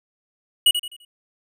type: tone with echo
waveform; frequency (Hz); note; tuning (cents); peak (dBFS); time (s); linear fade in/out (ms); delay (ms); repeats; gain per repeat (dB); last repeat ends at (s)
square; 2911; F#7; -29; -12; 0.66-0.71; 5; 85; 4; -9; 1.05
effects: none